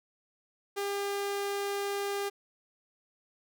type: tone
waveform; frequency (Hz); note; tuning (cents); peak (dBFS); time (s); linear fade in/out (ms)
sawtooth; 401.4; G4; +41; -27; 0.76-2.3; 20
effects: none